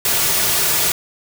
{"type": "noise with comb filter", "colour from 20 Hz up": "white", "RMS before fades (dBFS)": -17, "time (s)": [0.05, 0.92], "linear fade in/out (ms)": 2, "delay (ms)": 3.8, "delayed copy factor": -0.55, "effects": []}